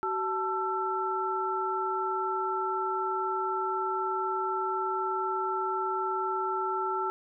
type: tone cluster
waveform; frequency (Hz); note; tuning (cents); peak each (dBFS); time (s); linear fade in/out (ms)
sine; 378.2 / 879 / 1338; F#4 / A5 / E6; +38 / -2 / +25; -33 / -32 / -31; 0.03-7.1; 0
effects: none